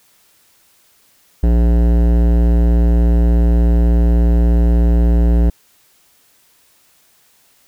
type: tone with hard clipping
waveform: sine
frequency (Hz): 58.27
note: A#1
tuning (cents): 0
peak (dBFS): -11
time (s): 1.43-5.5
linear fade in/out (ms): 5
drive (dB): 16
effects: white hiss -54 dBFS RMS until 7.67 s